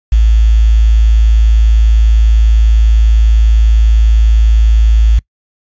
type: tone with quantisation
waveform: sine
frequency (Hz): 55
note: A1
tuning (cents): 0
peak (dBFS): -4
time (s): 0.12-5.19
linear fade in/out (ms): 5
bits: 5
effects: noise-tail reverb RT60 0.1 s tail -24 dB re dry + resampled to 16000 Hz